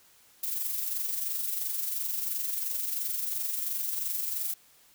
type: noise with amplitude modulation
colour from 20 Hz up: violet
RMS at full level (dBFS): -30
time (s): 0.43-4.54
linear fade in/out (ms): 5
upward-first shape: sine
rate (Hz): 22.9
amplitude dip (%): 45
effects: white hiss -60 dBFS RMS until 4.94 s